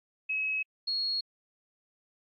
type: tone pair in turn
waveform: sine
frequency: 2563 / 4310 Hz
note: E7 / C#8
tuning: -49 / -49 cents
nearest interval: major sixth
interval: 900 cents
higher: second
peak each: -28 / -28 dBFS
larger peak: neither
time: 0.29-0.63 / 0.87-1.21 s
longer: neither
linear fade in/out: 10 ms
effects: AAC 32 kbps